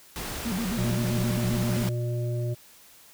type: noise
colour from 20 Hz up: pink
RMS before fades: -34 dBFS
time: 0.16-1.89 s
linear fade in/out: 0 ms
type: tone with vibrato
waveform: sine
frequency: 207.2 Hz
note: G#3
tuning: 4 cents flat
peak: -27 dBFS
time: 0.45-1.89 s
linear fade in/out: 10 ms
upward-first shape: square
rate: 7.6 Hz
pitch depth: 200 cents each way
type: harmonic tone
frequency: 120 Hz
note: B2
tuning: 49 cents flat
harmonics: 1 / 3 / 5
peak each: -26 / -36 / -38 dBFS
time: 0.77-2.55 s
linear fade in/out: 20 ms
effects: white hiss -53 dBFS RMS until 3.13 s